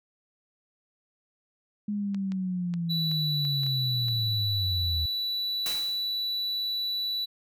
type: linear sweep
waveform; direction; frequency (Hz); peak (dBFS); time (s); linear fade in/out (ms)
sine; down; 208.9 to 77; -27; 1.88-5.06; 5
type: clicks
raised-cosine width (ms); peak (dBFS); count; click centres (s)
0.2; -27; 8; 2.146 / 2.32 / 2.739 / 3.115 / 3.451 / 3.634 / 3.665 / 4.084
type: tone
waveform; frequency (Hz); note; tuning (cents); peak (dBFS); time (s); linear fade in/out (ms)
triangle; 3951; B7; 0; -26; 2.89-7.26; 20
type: noise with exponential decay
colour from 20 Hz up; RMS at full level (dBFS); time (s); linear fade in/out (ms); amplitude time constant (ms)
white; -32; 5.66-6.22; 0; 120
effects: none